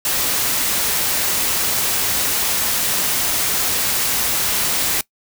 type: noise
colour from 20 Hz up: white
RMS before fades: -19 dBFS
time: 0.05-5.01 s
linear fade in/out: 2 ms
effects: noise-tail reverb RT60 0.1 s tail -21 dB re dry